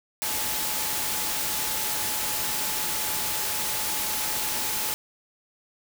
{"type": "tone in noise", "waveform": "sine", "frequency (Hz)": 858, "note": "A5", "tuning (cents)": -44, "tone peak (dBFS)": -39, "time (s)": [0.22, 4.94], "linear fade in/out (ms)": 0, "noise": "white", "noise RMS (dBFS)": -28, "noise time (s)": [0.22, 4.94], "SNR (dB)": -14, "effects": []}